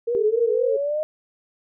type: tone with vibrato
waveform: sine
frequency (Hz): 455.5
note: A#4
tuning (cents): -40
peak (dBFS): -20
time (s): 0.07-0.77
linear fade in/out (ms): 10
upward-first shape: triangle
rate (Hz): 3.9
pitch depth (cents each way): 120
type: linear sweep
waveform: sine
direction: up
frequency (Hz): 392 to 622.3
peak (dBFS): -21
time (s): 0.15-1.03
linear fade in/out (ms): 0
effects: none